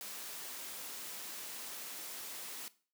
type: noise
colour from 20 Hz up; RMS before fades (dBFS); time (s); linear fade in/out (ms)
white; -45; 0.01-2.68; 0
effects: noise-tail reverb RT60 0.4 s tail -18 dB re dry + high-pass 200 Hz 12 dB/octave